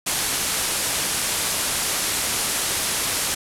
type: low-pass noise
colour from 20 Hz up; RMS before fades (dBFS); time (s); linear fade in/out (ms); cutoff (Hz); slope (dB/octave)
white; -24; 0.06-3.35; 10; 12000; 48
effects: none